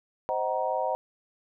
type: chord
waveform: sine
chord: C half-diminished seventh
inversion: none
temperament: just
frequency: 523.3 / 627.9 / 753.5 / 941.9 Hz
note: C5 / Eb5 / Gb5 / Bb5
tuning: 0 / +16 / +31 / +18 cents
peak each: -31 dBFS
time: 0.29-0.95 s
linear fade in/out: 0 ms
effects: none